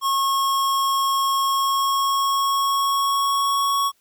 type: tone with pitch glide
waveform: square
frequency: 1090 to 1112.9 Hz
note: C#6 to C#6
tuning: -29 to +6 cents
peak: -19 dBFS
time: 0.01-3.92 s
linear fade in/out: 50 ms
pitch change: +35 cents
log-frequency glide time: 1.45-3.79 s
effects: white hiss -64 dBFS RMS until 4 s